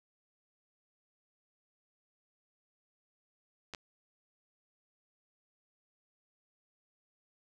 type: clicks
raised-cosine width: 0.2 ms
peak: -25 dBFS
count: 2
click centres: 3.737 / 3.748 s
effects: none